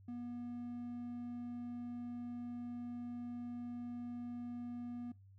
triangle tone, 241.3 Hz, B3, 40 cents flat, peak -40 dBFS, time 0.08-5.12 s, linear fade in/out 5 ms, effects noise-tail reverb RT60 0.2 s tail -20 dB re dry + added 97 Hz sine -58 dBFS peak until 5.38 s

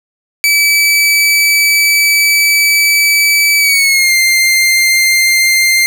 sawtooth tone with pitch glide, 2301 to 2098 Hz, D7 to C7, -36 to +4 cents, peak -4 dBFS, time 0.44-5.86 s, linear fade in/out 0 ms, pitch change -160 cents, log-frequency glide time 3.59-4.14 s, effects none

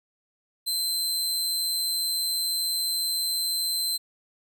sawtooth tone, 4093 Hz, C8, 39 cents flat, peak -22 dBFS, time 0.66-3.98 s, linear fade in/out 20 ms, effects none

